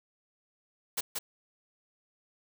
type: noise with echo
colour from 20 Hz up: white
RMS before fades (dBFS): -31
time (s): 0.97-1.01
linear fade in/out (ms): 10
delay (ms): 180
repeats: 1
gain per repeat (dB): -3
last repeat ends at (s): 1.19
effects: none